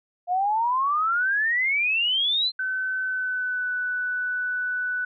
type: exponential sweep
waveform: sine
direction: up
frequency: 698.5 to 4163 Hz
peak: -20 dBFS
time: 0.27-2.52 s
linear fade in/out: 50 ms
type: tone with pitch glide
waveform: sine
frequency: 1522 to 1489 Hz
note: F#6 to F#6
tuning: +48 to +11 cents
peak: -24 dBFS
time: 2.59-5.05 s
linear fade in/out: 5 ms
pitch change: -37 cents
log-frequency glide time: 3.02-3.71 s
effects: none